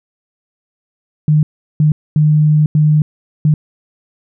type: tone bursts at uneven times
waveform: sine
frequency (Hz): 152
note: D#3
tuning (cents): -40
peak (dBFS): -7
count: 5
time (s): 1.28-1.43 / 1.8-1.92 / 2.16-2.66 / 2.75-3.02 / 3.45-3.54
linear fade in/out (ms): 2
effects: none